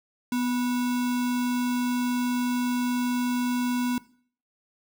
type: tone with sample-and-hold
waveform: sine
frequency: 246.9 Hz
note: B3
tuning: in tune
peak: -23 dBFS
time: 0.32-3.98 s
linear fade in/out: 2 ms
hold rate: 1225 Hz
effects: noise-tail reverb RT60 0.5 s tail -19 dB re dry